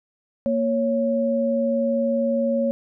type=tone pair together; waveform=sine; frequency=233.1 / 554.4 Hz; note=A#3 / C#5; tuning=0 / 0 cents; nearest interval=octave + minor third; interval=1500 cents; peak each=-22 / -21 dBFS; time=0.46-2.71 s; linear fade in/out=0 ms; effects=none